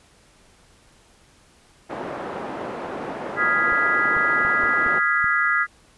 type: band-pass noise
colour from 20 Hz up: pink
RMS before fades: -31 dBFS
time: 1.89-5 s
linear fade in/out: 20 ms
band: 310 to 1100 Hz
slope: 12 dB/octave
type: chord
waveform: sine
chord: F half-diminished seventh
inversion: third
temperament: equal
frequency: 1244.5 / 1396.9 / 1661.2 / 1975.5 Hz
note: Eb6 / F6 / Ab6 / Cb7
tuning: 0 / 0 / 0 / 0 cents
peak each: -24 / -23 / -22 / -23 dBFS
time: 3.36-5.67 s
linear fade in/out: 50 ms
type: clicks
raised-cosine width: 5 ms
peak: -25 dBFS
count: 6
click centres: 3.723 / 4.166 / 4.45 / 4.637 / 4.864 / 5.243 s
effects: pink hiss -55 dBFS RMS until 5.97 s + resampled to 24000 Hz